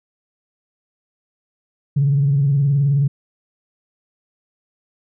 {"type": "tone with vibrato", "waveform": "sine", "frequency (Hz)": 140.4, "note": "C#3", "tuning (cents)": 22, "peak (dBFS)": -12, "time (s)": [1.96, 3.08], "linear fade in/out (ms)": 10, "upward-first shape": "sine", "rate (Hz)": 19, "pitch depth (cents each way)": 78, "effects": ["tanh soft clip ceiling -8 dBFS"]}